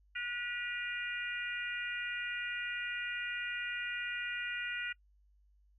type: harmonic tone with a mistuned harmonic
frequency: 484.6 Hz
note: B4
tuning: 33 cents flat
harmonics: 3 / 4 / 5 / 6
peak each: -40 / -41 / -42 / -43 dBFS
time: 0.15-4.93 s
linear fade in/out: 10 ms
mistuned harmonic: 6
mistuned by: -59 cents
effects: noise-tail reverb RT60 0.1 s tail -25 dB re dry + added 50 Hz sine -64 dBFS peak until 5.78 s